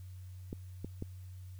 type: clicks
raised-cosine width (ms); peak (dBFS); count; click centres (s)
3; -26; 3; 0.529 / 0.846 / 1.024
effects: added 92 Hz sine -45 dBFS peak until 1.59 s + white hiss -67 dBFS RMS until 1.59 s